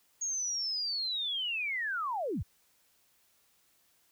sine linear sweep, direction down, 6645 to 43.65 Hz, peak -31 dBFS, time 0.21-2.43 s, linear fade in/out 10 ms, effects white hiss -69 dBFS RMS until 4.11 s

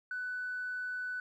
triangle tone with tanh clipping, 1494 Hz, F#6, 16 cents sharp, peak -35 dBFS, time 0.11-1.2 s, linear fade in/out 2 ms, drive 4 dB, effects none

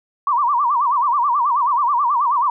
sine tone with vibrato, 1054 Hz, C6, 12 cents sharp, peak -14 dBFS, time 0.27-2.5 s, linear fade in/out 2 ms, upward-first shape sine, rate 9.3 Hz, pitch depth 210 cents each way, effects none

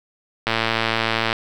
click train, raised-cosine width 0.3 ms, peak -3 dBFS, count 98, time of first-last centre 0.47-1.328 s, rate 113 Hz, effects 7-bit

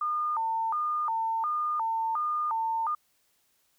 sine tone with vibrato, 1046.5 Hz, C6, in tune, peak -26 dBFS, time 0.01-2.95 s, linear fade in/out 5 ms, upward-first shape square, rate 1.4 Hz, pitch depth 260 cents each way, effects white hiss -70 dBFS RMS until 3.78 s

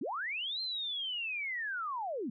sine linear two-way sweep, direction up then down, 196.9 to 4186 to 196.9 Hz, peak -34 dBFS, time 0.01-2.3 s, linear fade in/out 5 ms, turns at 0.61 s, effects none

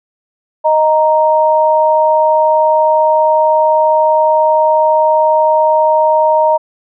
sine tone pair together, 622.2 / 932.3 Hz, D#5 / A#5, 0 / 0 cents, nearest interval perfect fifth, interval 700 cents, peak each -10 dBFS, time 0.64-6.58 s, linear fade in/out 20 ms, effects none

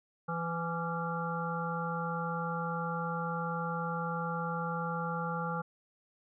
harmonic tone with a mistuned harmonic, 167.4 Hz, E3, 27 cents sharp, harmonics 1 / 3 / 5 / 7 / 8, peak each -36 / -40 / -39 / -40 / -39 dBFS, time 0.28-5.62 s, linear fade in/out 10 ms, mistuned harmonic 8, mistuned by +53 cents, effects none

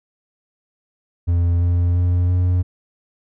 triangle tone with pitch steps, 86.2 / 87.4 / 88.62 / 89.86 Hz, F2 / F2 / F2 / F2, -22 / +2 / +26 / +50 cents, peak -12 dBFS, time 1.27-2.63 s, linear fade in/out 20 ms, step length 340 ms, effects none

